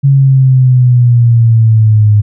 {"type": "exponential sweep", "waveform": "sine", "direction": "down", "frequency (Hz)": [139.3, 103.83], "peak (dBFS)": -3, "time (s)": [0.03, 2.22], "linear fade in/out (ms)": 20, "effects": []}